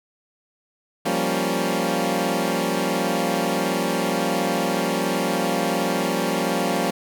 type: chord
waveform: 15% pulse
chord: G half-diminished seventh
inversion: third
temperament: equal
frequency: 174.61 / 196 / 233.1 / 277.2 Hz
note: F3 / G3 / Bb3 / Db4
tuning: 0 / 0 / 0 / 0 cents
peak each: -20 dBFS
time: 1.05-6.91 s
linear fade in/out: 10 ms
effects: none